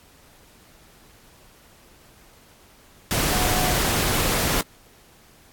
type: tone in noise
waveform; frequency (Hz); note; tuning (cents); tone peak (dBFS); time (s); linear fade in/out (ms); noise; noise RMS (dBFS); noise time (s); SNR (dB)
sine; 731; F#5; -21; -29; 3.31-3.73; 0; pink; -22; 3.11-4.61; -10
effects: pink hiss -53 dBFS RMS until 5.52 s + AAC 64 kbps